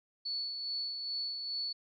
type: tone with tremolo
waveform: sine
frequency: 4435 Hz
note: C#8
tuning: in tune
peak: -33 dBFS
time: 0.25-1.73 s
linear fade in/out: 10 ms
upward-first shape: sine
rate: 2.4 Hz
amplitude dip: 40%
effects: none